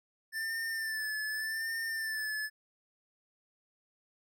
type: tone with vibrato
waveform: square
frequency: 1768 Hz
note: A6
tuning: 8 cents sharp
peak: -34 dBFS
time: 0.32-2.5 s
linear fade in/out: 50 ms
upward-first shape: sine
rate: 0.85 Hz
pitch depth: 44 cents each way
effects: none